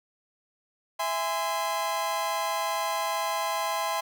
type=chord; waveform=40% pulse; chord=E augmented; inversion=none; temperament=just; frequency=659.3 / 824.1 / 1030.1 Hz; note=E5 / G#5 / B#5; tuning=0 / -14 / -27 cents; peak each=-32 / -31 / -29 dBFS; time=0.99-4.01 s; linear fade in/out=10 ms; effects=none